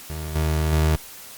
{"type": "tone with level steps", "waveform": "30% pulse", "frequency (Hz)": 77.9, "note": "D#2", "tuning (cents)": 3, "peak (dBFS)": [-26, -17, -14], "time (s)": [0.1, 0.96], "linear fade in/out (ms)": 0, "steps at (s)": [0.35, 0.72], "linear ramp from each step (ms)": 10, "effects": ["white hiss -41 dBFS RMS until 1.37 s", "Opus 48 kbps"]}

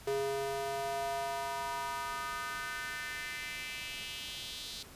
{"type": "tone with high-pass filter sweep", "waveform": "square", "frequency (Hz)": 137.3, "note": "C#3", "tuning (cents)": -16, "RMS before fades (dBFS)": -38, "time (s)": [0.07, 4.83], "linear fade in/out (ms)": 5, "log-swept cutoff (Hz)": [420, 4000], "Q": 3.1, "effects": ["pink hiss -53 dBFS RMS until 4.95 s", "resampled to 32000 Hz"]}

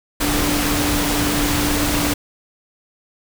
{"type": "tone in noise", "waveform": "sine", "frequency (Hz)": 292.9, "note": "D4", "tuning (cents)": -5, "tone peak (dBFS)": -21, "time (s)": [0.2, 2.14], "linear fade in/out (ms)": 10, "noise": "pink", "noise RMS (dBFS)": -20, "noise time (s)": [0.2, 2.14], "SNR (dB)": -4, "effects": []}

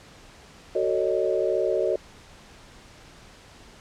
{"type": "chord", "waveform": "sine", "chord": "D# half-diminished seventh", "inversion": "first", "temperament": "just", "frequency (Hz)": [373.4, 448, 560, 622.3], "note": ["F#4", "A4", "C#5", "D#5"], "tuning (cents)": [16, 31, 18, 0], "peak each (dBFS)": [-26, -27, -27, -27], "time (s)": [0.75, 1.96], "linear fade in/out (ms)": 5, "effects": ["pink hiss -49 dBFS RMS until 3.8 s", "low-pass 7000 Hz 12 dB/octave"]}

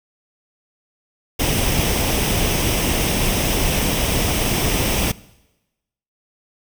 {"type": "noise with comb filter", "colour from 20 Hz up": "pink", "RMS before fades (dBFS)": -19, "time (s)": [1.39, 5.12], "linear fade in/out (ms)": 10, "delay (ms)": 0.35, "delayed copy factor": 0.5, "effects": ["noise-tail reverb RT60 1.0 s tail -21 dB re dry"]}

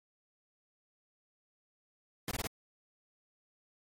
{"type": "noise bursts", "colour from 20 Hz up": "pink", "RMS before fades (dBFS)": -36, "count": 4, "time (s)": [2.28, 2.471], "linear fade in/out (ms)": 2, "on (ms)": 32, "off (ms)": 21, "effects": ["MP3 64 kbps"]}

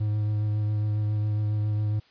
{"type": "tone with vibrato", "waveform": "triangle", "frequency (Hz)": 105.7, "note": "G#2", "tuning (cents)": 31, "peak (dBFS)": -21, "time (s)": [0, 2], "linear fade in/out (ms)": 10, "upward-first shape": "triangle", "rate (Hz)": 7.3, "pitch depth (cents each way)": 19, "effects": ["white hiss -59 dBFS RMS until 2.1 s", "resampled to 11025 Hz"]}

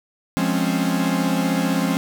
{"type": "chord", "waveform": "45% pulse", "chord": "Db major seventh", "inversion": "first", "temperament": "equal", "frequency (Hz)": [174.61, 207.7, 261.6, 277.2], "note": ["F3", "Ab3", "C4", "Db4"], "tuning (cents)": [0, 0, 0, 0], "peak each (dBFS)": [-23, -25, -24, -25], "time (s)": [0.37, 1.97], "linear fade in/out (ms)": 0, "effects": []}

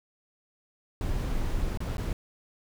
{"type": "noise with dropouts", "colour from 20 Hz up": "brown", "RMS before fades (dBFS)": -29, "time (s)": [1.01, 2.13], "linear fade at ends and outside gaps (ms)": 1, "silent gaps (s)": [[1.774, 1.804], [1.97, 1.981]], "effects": []}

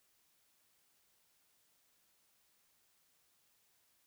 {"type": "silence", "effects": ["white hiss -74 dBFS RMS until 4.06 s"]}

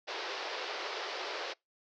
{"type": "band-pass noise", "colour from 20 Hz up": "pink", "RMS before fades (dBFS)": -39, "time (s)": [0.07, 1.54], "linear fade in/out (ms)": 20, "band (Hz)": [380, 5300], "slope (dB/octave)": 48, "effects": ["noise-tail reverb RT60 0.2 s tail -26 dB re dry"]}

